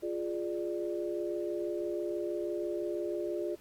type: chord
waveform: sine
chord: D diminished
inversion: first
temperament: equal with one note detuned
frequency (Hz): 349.2 / 415.3 / 593.1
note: F4 / Ab4 / D5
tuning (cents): 0 / 0 / +17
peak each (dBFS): -34 / -38 / -38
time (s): 0.02-3.56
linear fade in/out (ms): 20
effects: pink hiss -61 dBFS RMS until 3.6 s + AAC 64 kbps